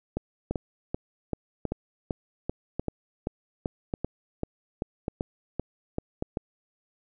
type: two click trains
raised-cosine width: 2 ms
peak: -15 / -15 dBFS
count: 17 / 6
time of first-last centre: 0.17-6.372 / 0.51-6.224 s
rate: 2.58 / 0.875 Hz
effects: none